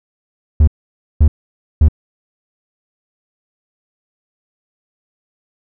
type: tone bursts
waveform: triangle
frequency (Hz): 75.8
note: D#2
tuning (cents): -45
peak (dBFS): -3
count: 3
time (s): 0.6-1.885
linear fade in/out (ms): 5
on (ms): 75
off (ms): 530
effects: none

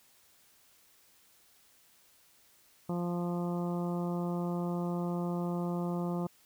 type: harmonic tone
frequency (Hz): 174.61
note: F3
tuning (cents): 0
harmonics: 1 / 2 / 3 / 4 / 5 / 6 / 7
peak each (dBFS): -32 / -38 / -42 / -44 / -46 / -48 / -49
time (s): 2.89-6.27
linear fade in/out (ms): 5
effects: white hiss -64 dBFS RMS until 6.45 s

